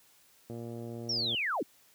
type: click train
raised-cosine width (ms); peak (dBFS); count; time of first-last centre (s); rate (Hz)
2; -29; 100; 0.5-1.346; 117
type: linear sweep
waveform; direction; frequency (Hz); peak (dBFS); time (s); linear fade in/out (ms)
sine; down; 5670 to 207.7; -29; 1.09-1.63; 5
effects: white hiss -63 dBFS RMS until 1.94 s + high-pass 60 Hz 12 dB/octave